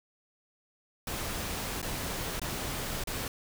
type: noise with dropouts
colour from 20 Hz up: pink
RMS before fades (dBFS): -35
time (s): 1.07-3.28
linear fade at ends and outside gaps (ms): 2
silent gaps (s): 1.817-1.827 / 2.396-2.416 / 3.038-3.072
effects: none